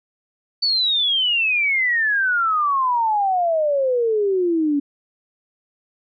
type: exponential sweep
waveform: sine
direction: down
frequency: 4556 to 280 Hz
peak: -16 dBFS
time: 0.62-4.8 s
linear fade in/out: 10 ms
effects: none